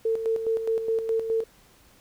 sine tone with tremolo, 450 Hz, A4, 39 cents sharp, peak -21 dBFS, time 0.05-1.44 s, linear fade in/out 5 ms, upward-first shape square, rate 4.8 Hz, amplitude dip 55%, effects pink hiss -57 dBFS RMS until 2 s

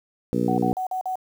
harmonic tone, 60 Hz, B1, 49 cents flat, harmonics 2 / 3 / 4 / 5 / 6 / 7 / 8, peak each -31 / -26 / -25 / -27 / -30 / -30 / -30 dBFS, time 0.33-0.73 s, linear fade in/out 0 ms
sine tone bursts, 746 Hz, F#5, 14 cents sharp, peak -24 dBFS, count 5, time 0.48-1.156 s, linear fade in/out 2 ms, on 100 ms, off 44 ms
effects 8-bit

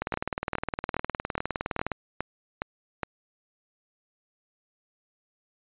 two click trains, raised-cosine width 0.5 ms, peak -13 / -13 dBFS, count 8 / 38, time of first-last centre 0.14-3.033 / 0.02-1.917 s, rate 2.42 / 19.5 Hz, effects resampled to 8000 Hz

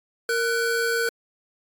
square tone pair together, 463.4 / 1496.1 Hz, A#4 / F#6, -10 / +19 cents, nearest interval octave + minor sixth, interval 2029 cents, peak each -25 dBFS, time 0.29-1.09 s, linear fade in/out 2 ms, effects AAC 64 kbps

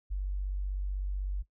sine tone, 48 Hz, G1, 36 cents flat, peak -30 dBFS, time 0.1-1.43 s, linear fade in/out 20 ms, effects noise-tail reverb RT60 0.1 s tail -17 dB re dry

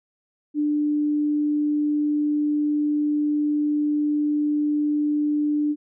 sine tone, 296.9 Hz, D4, 19 cents sharp, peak -19 dBFS, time 0.54-5.76 s, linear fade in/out 50 ms, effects none

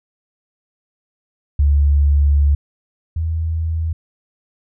sine tone pair in turn, 71.8 / 81.1 Hz, D2 / E2, -39 / -28 cents, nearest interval major second, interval 211 cents, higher second, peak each -10 / -17 dBFS, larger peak first, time 1.59-2.55 / 3.16-3.93 s, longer first, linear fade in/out 5 ms, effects none

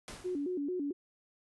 pink noise with exponential decay, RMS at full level -42 dBFS, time 0.08-0.59 s, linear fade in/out 0 ms, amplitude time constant 110 ms
sine tone with vibrato, 322.5 Hz, E4, 38 cents flat, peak -32 dBFS, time 0.24-0.93 s, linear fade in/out 20 ms, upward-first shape square, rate 4.5 Hz, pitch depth 210 cents each way
effects resampled to 24000 Hz

